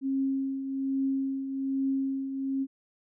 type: tone with tremolo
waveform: sine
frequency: 270 Hz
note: C#4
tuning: 45 cents flat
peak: -24 dBFS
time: 0.01-2.67 s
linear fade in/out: 50 ms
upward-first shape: triangle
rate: 1.2 Hz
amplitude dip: 60%
effects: none